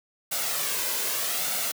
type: noise with flanger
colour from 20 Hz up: white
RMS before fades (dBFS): -28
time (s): 0.31-1.72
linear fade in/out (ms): 10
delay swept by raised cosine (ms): 1.4 to 1.99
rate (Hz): 0.82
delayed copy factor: +0.5
effects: high-pass 200 Hz 12 dB/octave